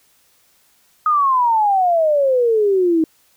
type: exponential sweep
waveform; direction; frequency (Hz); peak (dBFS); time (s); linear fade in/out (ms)
sine; down; 1263 to 313.2; -12; 1.06-3.04; 2
effects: white hiss -57 dBFS RMS until 3.36 s